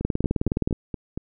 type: two click trains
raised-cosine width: 3 ms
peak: -9 / -16 dBFS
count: 14 / 6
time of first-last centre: 0.05-0.727 / 0.01-1.176 s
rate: 19.2 / 4.29 Hz
effects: none